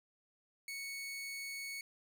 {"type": "tone", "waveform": "sawtooth", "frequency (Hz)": 2217, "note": "C#7", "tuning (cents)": 0, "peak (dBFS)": -38, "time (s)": [0.68, 1.81], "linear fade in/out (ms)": 2, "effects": []}